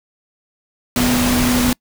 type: tone in noise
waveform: sine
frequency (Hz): 246.9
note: B3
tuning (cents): 0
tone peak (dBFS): -15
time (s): 0.96-1.73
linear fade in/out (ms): 2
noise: pink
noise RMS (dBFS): -19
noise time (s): 0.96-1.73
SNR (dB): +1
effects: noise-tail reverb RT60 0.1 s tail -26 dB re dry